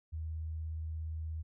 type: tone with vibrato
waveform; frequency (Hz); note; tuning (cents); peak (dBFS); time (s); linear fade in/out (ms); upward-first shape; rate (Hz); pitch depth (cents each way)
sine; 79.5; D#2; +38; -36; 0.12-1.43; 20; sine; 17; 11
effects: none